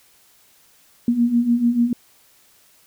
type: beating tone pair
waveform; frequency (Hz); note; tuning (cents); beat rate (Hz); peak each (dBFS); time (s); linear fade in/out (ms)
sine; 233.1 / 239.9; A#3 / A#3; 0 / +50; 6.8; -21 / -16; 1.08-1.93; 2
effects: white hiss -55 dBFS RMS until 2.86 s